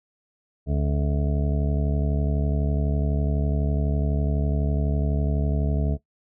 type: harmonic tone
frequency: 72 Hz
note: D2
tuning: 34 cents flat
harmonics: 1 / 2 / 3 / 4 / 6 / 7 / 8 / 9 / 10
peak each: -23 / -25 / -31 / -34 / -35 / -45 / -47 / -36 / -49 dBFS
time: 0.66-5.98 s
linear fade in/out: 50 ms
effects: noise-tail reverb RT60 0.1 s tail -17 dB re dry